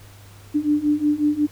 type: beating tone pair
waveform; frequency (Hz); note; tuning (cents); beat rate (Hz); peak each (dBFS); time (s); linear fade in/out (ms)
sine; 293.7 / 299.2; D4 / D4; 0 / +32; 5.5; -21 / -19; 0.54-1.47; 20
effects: added 100 Hz sine -44 dBFS peak until 1.51 s + pink hiss -49 dBFS RMS until 1.51 s